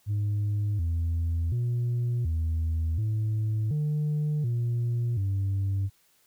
sine tone with pitch steps, 103.4 / 83.4 / 120.4 / 80.8 / 108.5 / 150.3 / 118.9 / 97.8 Hz, G#2 / E2 / B2 / E2 / A2 / D3 / A#2 / G2, -7 / +21 / -44 / -34 / -24 / +40 / +35 / -4 cents, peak -22 dBFS, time 0.06-5.9 s, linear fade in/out 50 ms, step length 730 ms, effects tanh soft clip ceiling -23 dBFS + white hiss -65 dBFS RMS until 6.26 s

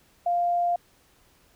sine tone, 698.5 Hz, F5, in tune, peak -21 dBFS, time 0.26-0.76 s, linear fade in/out 5 ms, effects pink hiss -61 dBFS RMS until 1.55 s

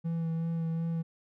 triangle tone with vibrato, 164.81 Hz, E3, in tune, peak -27 dBFS, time 0.04-1.03 s, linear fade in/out 20 ms, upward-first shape sine, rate 2.7 Hz, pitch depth 17 cents each way, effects none

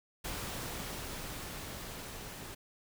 pink noise with level ramp, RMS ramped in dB -39 to -46 dBFS, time 0.24-2.55 s, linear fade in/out 10 ms, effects none

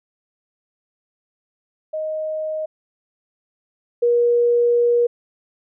sine tone pair in turn, 624 / 477.5 Hz, D#5 / A#4, +5 / +42 cents, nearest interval perfect fourth, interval 463 cents, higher first, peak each -22 / -13 dBFS, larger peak second, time 1.93-2.66 / 4.02-5.07 s, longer second, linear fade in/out 10 ms, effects none

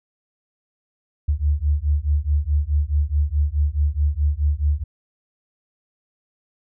sine beating tone pair, 71.4 / 76.1 Hz, D2 / D#2, -48 / -38 cents, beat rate 4.7 Hz, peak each -20 dBFS, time 1.28-4.84 s, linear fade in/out 10 ms, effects none

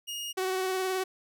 sawtooth tone, 2860 Hz, F7, 41 cents sharp, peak -31 dBFS, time 0.07-0.33 s, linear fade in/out 20 ms
sawtooth tone with vibrato, 375 Hz, F#4, 23 cents sharp, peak -24 dBFS, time 0.37-1.04 s, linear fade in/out 10 ms, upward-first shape sine, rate 19 Hz, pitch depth 21 cents each way
effects none

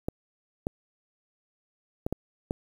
clicks, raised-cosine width 2 ms, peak -15 dBFS, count 5, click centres 0.085 / 0.669 / 2.065 / 2.126 / 2.509 s, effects 8-bit

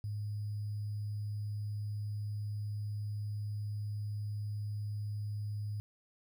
sine tone with sample-and-hold, 104.2 Hz, G#2, 6 cents sharp, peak -35 dBFS, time 0.04-5.8 s, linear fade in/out 0 ms, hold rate 4900 Hz, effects none

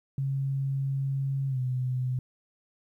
sine tone with pitch glide, 136.4 to 127.27 Hz, C#3 to C3, -28 to -48 cents, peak -26 dBFS, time 0.18-2.19 s, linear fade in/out 2 ms, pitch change -120 cents, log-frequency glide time 1.48-1.59 s, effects 11-bit

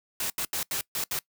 white noise bursts at uneven times, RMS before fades -30 dBFS, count 6, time 0.2-0.3 / 0.38-0.45 / 0.53-0.63 / 0.71-0.81 / 0.95-1.04 / 1.11-1.19 s, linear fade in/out 2 ms, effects noise-tail reverb RT60 0.1 s tail -22 dB re dry

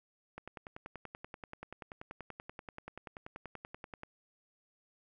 click train, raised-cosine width 0.5 ms, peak -29 dBFS, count 39, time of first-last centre 0.38-4.034 s, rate 10.4 Hz, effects none

